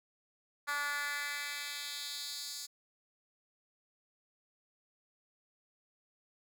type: tone with high-pass filter sweep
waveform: 10% pulse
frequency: 288.8 Hz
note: D4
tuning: 29 cents flat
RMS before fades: -39 dBFS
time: 0.67-2.67 s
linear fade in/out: 20 ms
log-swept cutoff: 1300 to 5400 Hz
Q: 2
effects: none